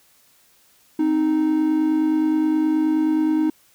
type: tone pair together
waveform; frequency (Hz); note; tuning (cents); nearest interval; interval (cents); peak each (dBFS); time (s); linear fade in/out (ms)
triangle; 261.6 / 311.1; C4 / D#4; 0 / 0; minor third; 300; -23 / -15; 0.99-3.5; 5
effects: white hiss -57 dBFS RMS until 3.74 s